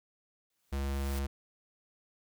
white noise with exponential growth, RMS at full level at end -44 dBFS, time 0.5-1.19 s, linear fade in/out 2 ms, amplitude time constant 150 ms
square tone, 68.9 Hz, C#2, 10 cents flat, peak -32 dBFS, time 0.72-1.27 s, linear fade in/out 10 ms
effects none

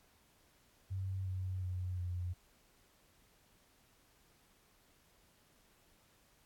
sine tone with pitch steps, 95.3 / 93.18 / 91.1 / 89.07 Hz, G2 / F#2 / F#2 / F2, -48 / +13 / -26 / +35 cents, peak -36 dBFS, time 0.9-2.34 s, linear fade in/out 20 ms, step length 360 ms, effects pink hiss -69 dBFS RMS until 6.45 s + AAC 64 kbps

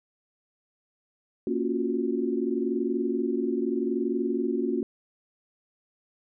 sine chord, Gb major seventh, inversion first, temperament equal, 233.1 / 277.2 / 349.2 / 370 Hz, Bb3 / Db4 / F4 / Gb4, 0 / 0 / 0 / 0 cents, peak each -30 dBFS, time 1.47-4.83 s, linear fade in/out 2 ms, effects none

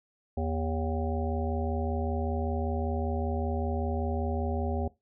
harmonic tone with a mistuned harmonic, 79.8 Hz, D#2, 44 cents sharp, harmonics 1 / 3 / 5 / 7 / 9 / 10, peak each -30 / -35 / -37 / -38 / -40 / -40 dBFS, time 0.37-4.88 s, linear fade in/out 5 ms, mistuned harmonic 10, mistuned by -32 cents, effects noise-tail reverb RT60 0.2 s tail -19 dB re dry

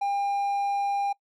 triangle tone, 802 Hz, G5, 39 cents sharp, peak -22 dBFS, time 0.01-1.13 s, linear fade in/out 10 ms, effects noise-tail reverb RT60 0.1 s tail -23 dB re dry

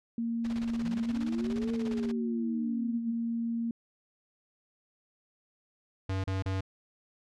sine tone, 231.6 Hz, A#3, 11 cents flat, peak -29 dBFS, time 0.18-3.71 s, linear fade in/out 2 ms
pink noise with tremolo, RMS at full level -43 dBFS, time 0.44-2.12 s, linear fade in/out 10 ms, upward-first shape square, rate 17 Hz, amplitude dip 75%
sine linear two-way sweep, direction up then down, 146.83 to 460 to 211.4 Hz, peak -37 dBFS, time 0.81-3.14 s, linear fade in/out 50 ms, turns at 1.72 s
square tone bursts, 95.4 Hz, G2, 47 cents flat, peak -30 dBFS, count 3, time 6.09-6.608 s, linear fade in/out 5 ms, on 150 ms, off 34 ms
effects low-pass 5000 Hz 12 dB/octave

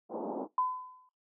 pink band-pass noise, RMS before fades -37 dBFS, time 0.09-0.48 s, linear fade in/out 50 ms, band 220 to 940 Hz, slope 48 dB/octave
sine tone with exponential decay, 1012 Hz, B5, 42 cents sharp, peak -24 dBFS, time 0.58-1.09 s, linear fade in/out 2 ms, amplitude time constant 110 ms
effects noise-tail reverb RT60 0.2 s tail -21 dB re dry

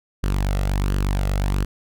sawtooth tone with flanger, 48.35 Hz, G1, 23 cents flat, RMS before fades -21 dBFS, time 0.23-1.65 s, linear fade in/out 10 ms, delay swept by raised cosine 0.65 to 1.54 ms, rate 1.4 Hz, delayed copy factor +0.5, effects none

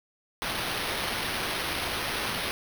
white noise with sample-and-hold, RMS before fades -31 dBFS, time 0.42-2.51 s, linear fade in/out 0 ms, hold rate 7350 Hz, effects none

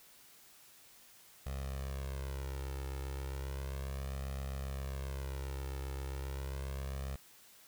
sawtooth tone with flanger, 67.5 Hz, C#2, 45 cents flat, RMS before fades -40 dBFS, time 1.46-7.16 s, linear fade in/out 5 ms, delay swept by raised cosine 1.6 to 2.27 ms, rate 0.34 Hz, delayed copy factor +0.9, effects white hiss -60 dBFS RMS until 7.67 s

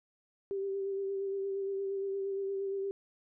sine tone with vibrato, 392 Hz, G4, in tune, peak -32 dBFS, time 0.51-2.91 s, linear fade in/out 0 ms, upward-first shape sine, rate 8.6 Hz, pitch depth 23 cents each way, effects none

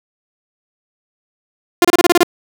sawtooth tone bursts, 349.6 Hz, F4, 2 cents sharp, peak -3 dBFS, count 8, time 1.82-2.232 s, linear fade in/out 2 ms, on 27 ms, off 28 ms, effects none

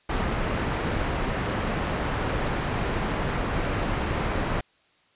pink low-pass noise, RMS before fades -27 dBFS, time 0.09-4.61 s, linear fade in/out 5 ms, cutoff 2100 Hz, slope 12 dB/octave, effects white hiss -63 dBFS RMS until 5.15 s + resampled to 8000 Hz

